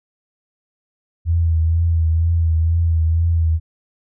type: tone with vibrato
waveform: sine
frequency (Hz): 82.4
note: E2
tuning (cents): 0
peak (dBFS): -13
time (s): 1.25-3.6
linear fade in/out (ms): 50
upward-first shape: triangle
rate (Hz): 2.1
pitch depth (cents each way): 47
effects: none